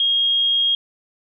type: tone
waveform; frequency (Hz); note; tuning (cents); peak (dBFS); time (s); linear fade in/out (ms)
sine; 3257; G#7; -34; -15; 0-0.75; 2
effects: none